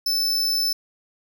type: tone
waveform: 45% pulse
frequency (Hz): 5274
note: E8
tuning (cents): 0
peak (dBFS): -20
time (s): 0.06-0.73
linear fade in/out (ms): 5
effects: none